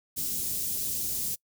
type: band-stop noise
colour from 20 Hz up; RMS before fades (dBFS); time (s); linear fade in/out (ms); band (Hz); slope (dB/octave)
white; -31; 0.16-1.36; 20; 270 to 6100; 12
effects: noise-tail reverb RT60 0.1 s tail -25 dB re dry